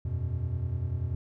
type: chord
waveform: triangle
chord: E suspended second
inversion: none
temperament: equal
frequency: 82.41 / 92.5 / 123.47 Hz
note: E2 / F#2 / B2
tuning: 0 / 0 / 0 cents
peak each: -31 dBFS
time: 0.05-1.15 s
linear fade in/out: 5 ms
effects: none